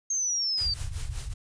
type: linear sweep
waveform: sine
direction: down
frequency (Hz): 6450 to 4564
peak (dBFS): -25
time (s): 0.1-0.74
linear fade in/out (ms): 5
type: noise with tremolo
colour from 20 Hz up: white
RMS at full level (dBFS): -40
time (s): 0.57-1.34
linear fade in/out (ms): 10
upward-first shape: triangle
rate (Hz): 5.2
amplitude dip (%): 85
type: low-pass noise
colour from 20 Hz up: pink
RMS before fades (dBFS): -34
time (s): 0.61-1.34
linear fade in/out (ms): 5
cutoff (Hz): 120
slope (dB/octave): 48
effects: resampled to 22050 Hz